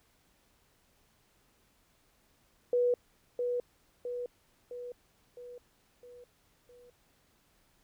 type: tone with echo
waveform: sine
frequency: 488.7 Hz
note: B4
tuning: 18 cents flat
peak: -24 dBFS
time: 2.73-2.94 s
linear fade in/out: 2 ms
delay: 660 ms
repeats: 6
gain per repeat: -5 dB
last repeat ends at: 6.9 s
effects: pink hiss -69 dBFS RMS until 7.83 s